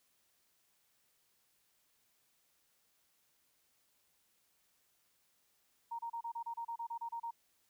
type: tone bursts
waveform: sine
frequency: 930 Hz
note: A#5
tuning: 4 cents flat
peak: -38 dBFS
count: 13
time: 5.91-7.31 s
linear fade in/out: 10 ms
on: 80 ms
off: 30 ms
effects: white hiss -75 dBFS RMS until 7.69 s